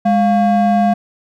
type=ring-modulated tone; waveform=triangle; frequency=454.3 Hz; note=A#4; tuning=45 cents flat; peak=-5 dBFS; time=0.05-0.94 s; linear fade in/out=10 ms; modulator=248 Hz; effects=none